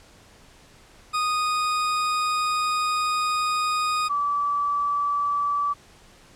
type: tone pair in turn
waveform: 40% pulse / sine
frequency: 1239 / 1154.5 Hz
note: D#6 / D6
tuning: -8 / -30 cents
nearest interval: minor second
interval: 122 cents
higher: first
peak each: -21 dBFS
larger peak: neither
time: 1.13-4.09 / 4.09-5.74 s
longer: first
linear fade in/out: 20 ms
effects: pink hiss -52 dBFS RMS until 6.35 s + low-pass 9000 Hz 12 dB/octave